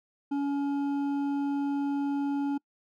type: tone with hard clipping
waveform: sine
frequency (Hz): 282.1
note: C#4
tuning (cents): +30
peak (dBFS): -28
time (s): 0.31-2.58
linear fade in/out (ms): 10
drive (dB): 7
effects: noise-tail reverb RT60 0.1 s tail -26 dB re dry